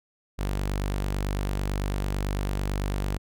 sawtooth tone, 49 Hz, G1, in tune, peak -22 dBFS, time 0.38-3.18 s, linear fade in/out 20 ms, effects none

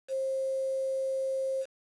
sine tone with quantisation, 532 Hz, C5, 29 cents sharp, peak -28 dBFS, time 0.08-1.66 s, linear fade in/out 50 ms, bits 8, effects resampled to 24000 Hz

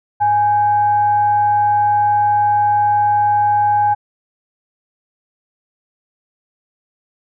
sine tone with frequency modulation, 830.6 Hz, G#5, in tune, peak -11 dBFS, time 0.2-3.95 s, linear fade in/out 20 ms, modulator 727 Hz, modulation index 0.24, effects none

